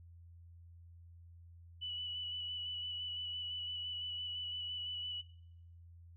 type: tone with vibrato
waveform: sine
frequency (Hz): 2960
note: F#7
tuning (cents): 0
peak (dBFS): -39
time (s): 1.81-5.22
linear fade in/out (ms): 20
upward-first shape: square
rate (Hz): 5.9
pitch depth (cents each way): 14
effects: noise-tail reverb RT60 0.8 s tail -22 dB re dry + added 85 Hz sine -54 dBFS peak until 6.16 s